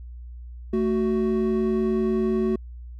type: tone pair together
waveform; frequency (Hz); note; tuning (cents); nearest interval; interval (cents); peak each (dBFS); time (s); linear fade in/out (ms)
triangle; 221 / 371.7; A3 / F#4; +8 / +8; major sixth; 900; -21; 0.73-2.56; 5
effects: added 60 Hz sine -36 dBFS peak until 2.99 s